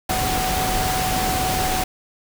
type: tone in noise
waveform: sine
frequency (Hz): 747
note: F#5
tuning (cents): +16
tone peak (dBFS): -23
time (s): 0.09-1.84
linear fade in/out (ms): 5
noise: pink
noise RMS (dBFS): -23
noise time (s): 0.09-1.84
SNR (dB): -3
effects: none